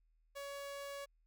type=tone; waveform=sawtooth; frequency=562 Hz; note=C#5; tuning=24 cents sharp; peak=-40 dBFS; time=0.35-1.06 s; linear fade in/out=20 ms; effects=added 40 Hz sine -70 dBFS peak until 1.26 s